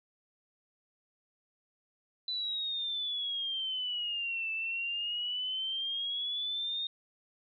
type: exponential two-way sweep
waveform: sine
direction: down then up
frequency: 4008 to 2637 to 3698 Hz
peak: -32 dBFS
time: 2.28-6.87 s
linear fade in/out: 2 ms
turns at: 4.52 s
effects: none